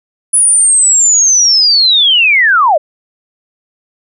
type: linear sweep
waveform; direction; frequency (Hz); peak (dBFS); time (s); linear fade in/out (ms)
sine; down; 9970 to 554.4; -5; 0.33-2.78; 10
effects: none